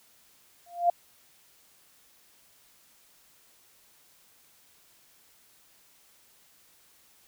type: tone with exponential growth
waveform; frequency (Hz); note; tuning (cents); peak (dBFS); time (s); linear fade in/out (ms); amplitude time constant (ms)
sine; 696; F5; -6; -16; 0.66-0.9; 5; 52
effects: white hiss -61 dBFS RMS until 7.27 s